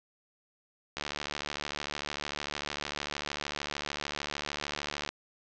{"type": "click train", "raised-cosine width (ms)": 0.2, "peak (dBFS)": -16, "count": 303, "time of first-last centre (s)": [0.97, 5.09], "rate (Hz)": 73.3, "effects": ["low-pass 6000 Hz 12 dB/octave"]}